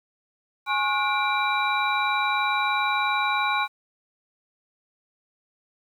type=tone cluster; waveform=sine; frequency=834 / 1087 / 1444 / 2357 / 3900 Hz; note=G#5 / C#6 / F#6 / D7 / B7; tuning=+7 / -34 / -43 / +6 / -23 cents; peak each=-27 / -26 / -29 / -27 / -31 dBFS; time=0.66-3.68 s; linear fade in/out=50 ms; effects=9-bit